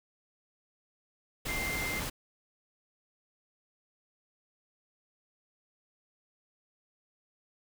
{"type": "tone in noise", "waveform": "sine", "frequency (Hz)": 2093, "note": "C7", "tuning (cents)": 0, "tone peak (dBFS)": -34, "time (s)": [1.48, 2], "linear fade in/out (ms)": 10, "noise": "pink", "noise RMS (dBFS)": -36, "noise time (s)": [1.45, 2.1], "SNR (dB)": -1, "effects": []}